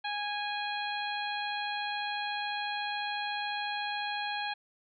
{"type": "harmonic tone", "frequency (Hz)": 826, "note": "G#5", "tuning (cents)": -10, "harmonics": [1, 2, 3, 4, 5], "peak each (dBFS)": [-35, -38, -40, -41, -42], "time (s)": [0.04, 4.54], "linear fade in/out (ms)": 10, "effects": []}